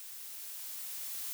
blue noise with level ramp, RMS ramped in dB -47 to -39 dBFS, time 0-1.33 s, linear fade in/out 0 ms, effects none

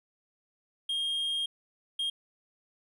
triangle tone bursts at uneven times, 3230 Hz, G#7, 49 cents flat, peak -27 dBFS, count 2, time 0.89-1.46 / 1.99-2.1 s, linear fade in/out 5 ms, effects none

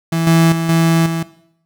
35% pulse tone with level steps, 164.81 Hz, E3, in tune, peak -13 / -7 / -15 / -9 / -16 dBFS, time 0.12-1.23 s, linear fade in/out 5 ms, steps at 0.27 / 0.52 / 0.69 / 1.06 s, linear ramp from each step 2 ms, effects noise-tail reverb RT60 0.7 s tail -17 dB re dry

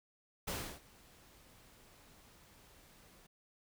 pink noise with ADSR envelope, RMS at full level -38 dBFS, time 0.47-3.27 s, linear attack 13 ms, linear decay 310 ms, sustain -24 dB, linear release 10 ms, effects none

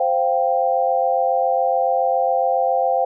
sine chord, C suspended fourth, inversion none, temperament just, 523.3 / 697.7 / 784.9 Hz, C5 / F5 / G5, 0 / -2 / +2 cents, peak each -20 dBFS, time 0-3.05 s, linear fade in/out 5 ms, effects none

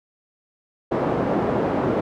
pink band-pass noise, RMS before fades -22 dBFS, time 0.91-2.01 s, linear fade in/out 10 ms, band 200 to 750 Hz, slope 12 dB/octave, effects none

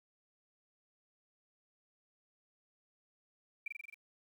sine tone with echo, 2349 Hz, D7, in tune, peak -36 dBFS, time 3.66-3.68 s, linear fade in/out 5 ms, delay 44 ms, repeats 6, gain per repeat -2 dB, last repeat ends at 3.944 s, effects 11-bit

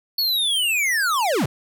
square linear sweep, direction down, 4466 to 94.2 Hz, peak -19 dBFS, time 0.18-1.46 s, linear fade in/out 5 ms, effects none

